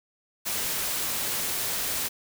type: noise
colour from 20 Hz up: white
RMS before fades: -29 dBFS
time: 0.45-2.09 s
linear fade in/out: 20 ms
effects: none